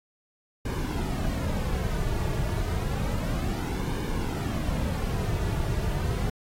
brown noise with flanger, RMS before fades -28 dBFS, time 0.65-6.3 s, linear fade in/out 5 ms, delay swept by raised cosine 1.5 to 3.9 ms, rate 0.3 Hz, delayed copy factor -0.55, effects AAC 48 kbps

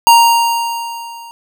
square tone with level ramp, 932.3 Hz, A#5, in tune, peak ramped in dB -3 to -32 dBFS, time 0.07-1.31 s, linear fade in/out 0 ms, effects none

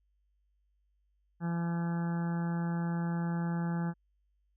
harmonic tone, 169.8 Hz, F3, 48 cents flat, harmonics 1 / 2 / 3 / 4 / 5 / 6 / 7 / 8 / 9 / 10, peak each -30 / -44 / -49 / -51 / -44 / -57 / -51 / -52 / -49 / -53 dBFS, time 1.4-3.94 s, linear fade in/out 50 ms, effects added 50 Hz sine -70 dBFS peak until 4.56 s

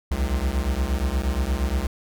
square beating tone pair, 61.74 / 70.24 Hz, B1 / C#2, 0 / +23 cents, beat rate 8.5 Hz, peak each -25 dBFS, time 0.11-1.87 s, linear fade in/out 5 ms, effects none

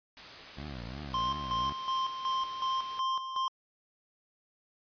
white noise, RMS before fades -46 dBFS, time 0.17-2.99 s, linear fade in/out 0 ms
15% pulse tone with vibrato, 65.41 Hz, C2, in tune, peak -33 dBFS, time 0.57-1.73 s, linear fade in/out 5 ms, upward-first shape triangle, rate 2.8 Hz, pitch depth 290 cents each way
square tone with tremolo, 1051 Hz, C6, 7 cents sharp, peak -29 dBFS, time 1.14-3.48 s, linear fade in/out 2 ms, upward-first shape square, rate 2.7 Hz, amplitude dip 60%
effects resampled to 11025 Hz

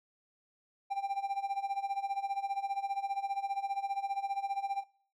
triangle tone with tremolo, 791 Hz, G5, 15 cents sharp, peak -27 dBFS, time 0.9-4.84 s, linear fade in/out 20 ms, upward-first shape sine, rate 15 Hz, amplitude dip 80%, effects noise-tail reverb RT60 0.5 s tail -22 dB re dry

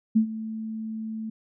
sine tone with ADSR envelope, 220.4 Hz, A3, 3 cents sharp, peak -14 dBFS, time 0.15-1.3 s, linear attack 16 ms, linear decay 93 ms, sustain -16 dB, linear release 7 ms, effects none

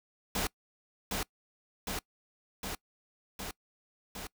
pink noise with echo, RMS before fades -32 dBFS, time 0.35-0.47 s, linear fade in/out 2 ms, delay 760 ms, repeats 5, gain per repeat -2 dB, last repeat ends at 4.27 s, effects noise-tail reverb RT60 0.1 s tail -24 dB re dry

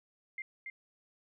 sine tone with echo, 2103 Hz, C7, 8 cents sharp, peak -37 dBFS, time 0.38-0.42 s, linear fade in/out 2 ms, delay 280 ms, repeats 1, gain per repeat -3 dB, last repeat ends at 0.7 s, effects none

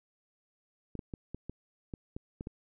clicks, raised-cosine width 3 ms, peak -26 dBFS, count 9, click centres 0.953 / 0.992 / 1.138 / 1.346 / 1.496 / 1.938 / 2.165 / 2.409 / 2.471 s, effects none

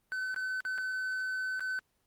triangle tone with dropouts, 1518 Hz, F#6, 44 cents sharp, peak -30 dBFS, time 0.12-1.79 s, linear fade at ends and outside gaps 0 ms, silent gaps 0.344-0.362 / 0.605-0.651 / 0.779-0.784 / 1.595-1.606 s, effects pink hiss -75 dBFS RMS until 2.06 s + Opus 32 kbps

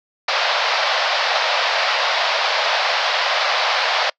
pink band-pass noise, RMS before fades -19 dBFS, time 0.28-4.1 s, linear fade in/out 5 ms, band 560 to 5100 Hz, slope 48 dB/octave, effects noise-tail reverb RT60 0.1 s tail -26 dB re dry

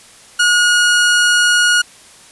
sawtooth tone, 1444 Hz, F#6, 43 cents flat, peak -6 dBFS, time 0.39-1.82 s, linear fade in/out 10 ms, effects white hiss -42 dBFS RMS until 2.31 s + resampled to 24000 Hz

